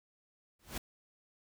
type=noise with exponential growth; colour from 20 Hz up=pink; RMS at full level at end=-35 dBFS; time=0.59-0.78 s; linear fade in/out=5 ms; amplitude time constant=41 ms; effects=none